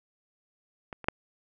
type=clicks; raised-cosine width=0.5 ms; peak=-23 / -26 / -8 dBFS; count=3; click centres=0.928 / 1.043 / 1.085 s; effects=none